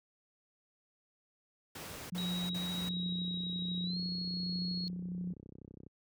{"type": "noise bursts", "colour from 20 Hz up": "pink", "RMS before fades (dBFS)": -45, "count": 3, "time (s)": [1.75, 2.892], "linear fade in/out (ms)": 5, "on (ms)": 350, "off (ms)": 46}
{"type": "tone with tremolo", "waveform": "sine", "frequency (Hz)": 178.6, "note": "F3", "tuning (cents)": 39, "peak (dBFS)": -34, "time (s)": [2.12, 5.33], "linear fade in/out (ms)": 5, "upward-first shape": "triangle", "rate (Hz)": 1.3, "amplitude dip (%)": 35}
{"type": "tone with pitch glide", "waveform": "sine", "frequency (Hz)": [3822, 4315], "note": ["A#7", "C#8"], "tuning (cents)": [43, -47], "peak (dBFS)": -38, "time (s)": [2.18, 4.88], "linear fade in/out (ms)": 0, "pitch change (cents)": 210, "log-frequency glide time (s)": [3.83, 3.99]}
{"type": "click train", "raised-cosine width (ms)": 3, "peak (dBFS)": -37, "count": 110, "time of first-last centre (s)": [2.47, 5.866], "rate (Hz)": 32.1}
{"effects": ["high-pass 80 Hz 12 dB/octave"]}